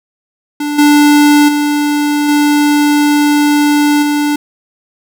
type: tone with level steps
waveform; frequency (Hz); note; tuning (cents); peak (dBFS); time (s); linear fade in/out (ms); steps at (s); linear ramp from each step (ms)
square; 293.7; D4; 0; -15 / -5 / -11 / -8 / -11; 0.6-4.36; 5; 0.78 / 1.48 / 2.28 / 4.02; 10
effects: none